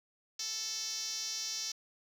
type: tone with band-pass filter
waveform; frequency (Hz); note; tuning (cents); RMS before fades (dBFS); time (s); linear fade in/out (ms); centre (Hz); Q
5% pulse; 440.6; A4; +2; -38; 0.39-1.72; 5; 5700; 4.3
effects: 9-bit